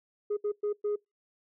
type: tone bursts at uneven times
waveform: sine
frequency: 415.3 Hz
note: G#4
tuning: in tune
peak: -25 dBFS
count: 4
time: 0.3-0.37 / 0.44-0.52 / 0.63-0.73 / 0.84-0.96 s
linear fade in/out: 10 ms
effects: noise-tail reverb RT60 0.2 s tail -26 dB re dry + tanh soft clip ceiling -25 dBFS